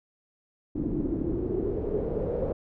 pink noise with low-pass filter sweep, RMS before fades -29 dBFS, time 0.75-2.53 s, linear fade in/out 10 ms, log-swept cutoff 290 to 520 Hz, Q 4.9, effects none

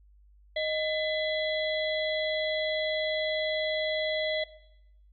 harmonic tone with a mistuned harmonic, 670 Hz, E5, 28 cents sharp, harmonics 1 / 3 / 5 / 6, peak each -29 / -34 / -36 / -40 dBFS, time 0.56-4.44 s, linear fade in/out 5 ms, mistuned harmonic 1, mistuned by -130 cents, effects noise-tail reverb RT60 0.8 s tail -17 dB re dry + added 50 Hz sine -55 dBFS peak until 5.12 s

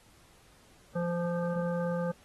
harmonic tone, 173 Hz, F3, 16 cents flat, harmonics 1 / 3 / 5 / 7 / 9, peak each -31 / -32 / -44 / -44 / -46 dBFS, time 0.95-2.12 s, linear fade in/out 10 ms, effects pink hiss -61 dBFS RMS until 2.24 s + AAC 32 kbps

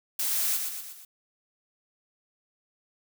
blue noise with echo, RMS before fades -28 dBFS, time 0.19-0.57 s, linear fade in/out 5 ms, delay 120 ms, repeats 4, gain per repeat -5 dB, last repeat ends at 1.05 s, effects none

